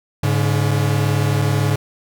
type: tone pair together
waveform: 45% pulse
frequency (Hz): 103.83 / 142.14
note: G#2 / C#3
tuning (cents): 0 / +44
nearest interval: perfect fourth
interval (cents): 544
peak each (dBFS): -18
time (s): 0.23-1.76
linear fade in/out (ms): 5
effects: none